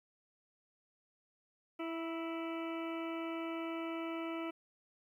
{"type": "harmonic tone with a mistuned harmonic", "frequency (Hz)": 329.6, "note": "E4", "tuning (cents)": 0, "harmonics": [1, 2, 3, 4, 6, 7, 8, 9], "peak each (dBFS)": [-39, -45, -50, -47, -55, -51, -55, -55], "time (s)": [1.79, 4.51], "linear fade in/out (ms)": 10, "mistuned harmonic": 3, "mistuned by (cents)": -17, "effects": ["12-bit"]}